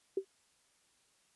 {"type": "tone with exponential decay", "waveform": "sine", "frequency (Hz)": 386.9, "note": "G4", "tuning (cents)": -23, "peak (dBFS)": -26, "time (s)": [0.17, 0.25], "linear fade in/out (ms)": 5, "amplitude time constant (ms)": 17, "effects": ["white hiss -71 dBFS RMS until 1.35 s", "resampled to 24000 Hz"]}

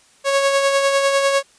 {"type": "tone with tremolo", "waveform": "sawtooth", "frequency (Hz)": 552, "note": "C#5", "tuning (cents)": -7, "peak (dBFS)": -9, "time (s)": [0.24, 1.43], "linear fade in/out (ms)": 50, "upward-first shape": "sine", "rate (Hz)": 10, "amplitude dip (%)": 40, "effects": ["white hiss -53 dBFS RMS until 1.58 s", "resampled to 22050 Hz"]}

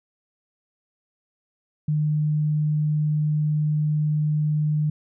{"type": "tone", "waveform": "sine", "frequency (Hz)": 151.5, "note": "D#3", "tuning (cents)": -46, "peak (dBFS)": -19, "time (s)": [1.88, 4.9], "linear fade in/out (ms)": 5, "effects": []}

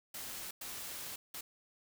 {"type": "noise bursts at uneven times", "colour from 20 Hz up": "white", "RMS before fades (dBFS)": -44, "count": 3, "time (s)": [[0.14, 0.51], [0.61, 1.16], [1.34, 1.41]], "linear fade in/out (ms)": 5, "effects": []}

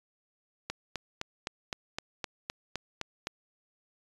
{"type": "click train", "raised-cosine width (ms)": 0.2, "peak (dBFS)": -16, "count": 11, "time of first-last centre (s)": [0.7, 3.271], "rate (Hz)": 3.89, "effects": ["resampled to 24000 Hz"]}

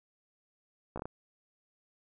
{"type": "slowing click train", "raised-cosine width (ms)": 1, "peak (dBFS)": -24, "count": 5, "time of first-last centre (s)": [0.96, 1.055], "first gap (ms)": 15, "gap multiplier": 1.32, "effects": []}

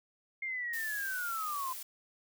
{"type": "linear sweep", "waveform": "sine", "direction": "down", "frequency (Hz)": [2135, 1011], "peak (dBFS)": -34, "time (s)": [0.42, 1.73], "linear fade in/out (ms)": 5}
{"type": "noise", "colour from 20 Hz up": "blue", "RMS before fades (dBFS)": -43, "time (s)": [0.73, 1.83], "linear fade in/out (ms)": 5}
{"effects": []}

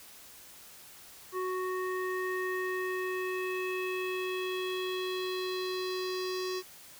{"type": "tone with low-pass filter sweep", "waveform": "square", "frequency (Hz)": 370, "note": "F#4", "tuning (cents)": 0, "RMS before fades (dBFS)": -34, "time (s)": [1.32, 6.63], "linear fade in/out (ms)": 50, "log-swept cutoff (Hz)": [1400, 5300], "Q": 3.6, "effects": ["white hiss -52 dBFS RMS until 6.99 s"]}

